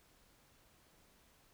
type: silence
effects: pink hiss -68 dBFS RMS until 1.53 s